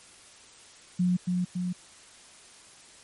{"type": "tone with echo", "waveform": "sine", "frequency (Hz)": 179.6, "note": "F3", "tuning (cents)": 49, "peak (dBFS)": -21, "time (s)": [0.99, 1.17], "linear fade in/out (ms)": 10, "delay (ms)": 280, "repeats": 2, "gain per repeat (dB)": -3, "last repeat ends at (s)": 1.73, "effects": ["white hiss -52 dBFS RMS until 3.03 s", "MP3 48 kbps"]}